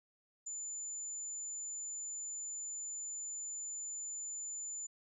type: tone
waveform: sine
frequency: 7040 Hz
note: A8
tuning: in tune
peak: -40 dBFS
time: 0.46-4.87 s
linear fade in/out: 10 ms
effects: none